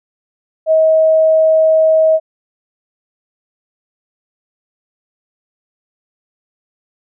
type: tone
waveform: sine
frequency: 636 Hz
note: D#5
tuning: 38 cents sharp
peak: -7 dBFS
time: 0.66-2.2 s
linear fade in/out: 50 ms
effects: none